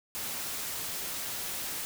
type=noise; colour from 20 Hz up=white; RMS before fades=-36 dBFS; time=0.15-1.85 s; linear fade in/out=0 ms; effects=none